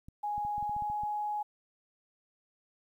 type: clicks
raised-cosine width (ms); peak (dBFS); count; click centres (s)
5; -35; 10; 0.085 / 0.38 / 0.45 / 0.581 / 0.627 / 0.695 / 0.765 / 0.823 / 0.9 / 1.035
type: tone with pitch glide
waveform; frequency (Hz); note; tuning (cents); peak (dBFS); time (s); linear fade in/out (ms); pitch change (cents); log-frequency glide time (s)
sine; 830.6 to 836.9; G#5 to G#5; 0 to +13; -31; 0.23-1.43; 10; +13; 0.56-0.91
effects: 11-bit